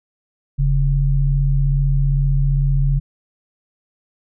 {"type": "tone pair together", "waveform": "sine", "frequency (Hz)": [41.06, 138.59], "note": ["E1", "C#3"], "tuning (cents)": [-6, 0], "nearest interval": "octave + major sixth", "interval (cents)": 2106, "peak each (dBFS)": -16, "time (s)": [0.58, 3], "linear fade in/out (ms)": 20, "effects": []}